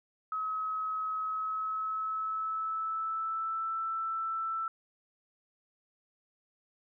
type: tone with pitch glide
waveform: sine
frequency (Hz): 1280 to 1327.4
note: D#6 to E6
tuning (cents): +49 to +12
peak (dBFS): -31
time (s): 0.32-4.68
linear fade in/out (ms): 2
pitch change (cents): +63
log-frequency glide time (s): 1.21-3.78
effects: none